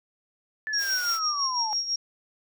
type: linear sweep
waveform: sine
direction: down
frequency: 1760 to 834 Hz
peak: -28 dBFS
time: 0.67-1.73 s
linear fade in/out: 0 ms
type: tone with tremolo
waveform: sine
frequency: 5588 Hz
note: F8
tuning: in tune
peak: -23 dBFS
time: 0.73-1.96 s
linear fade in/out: 5 ms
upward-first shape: sine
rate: 6 Hz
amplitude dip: 65%
type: high-pass noise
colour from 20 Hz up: white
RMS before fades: -38 dBFS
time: 0.77-1.2 s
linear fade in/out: 50 ms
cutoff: 470 Hz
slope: 24 dB/octave
effects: none